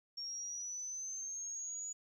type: linear sweep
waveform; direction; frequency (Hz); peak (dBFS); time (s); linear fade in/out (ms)
sine; up; 5510 to 6880; -40; 0.17-1.93; 10
effects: 12-bit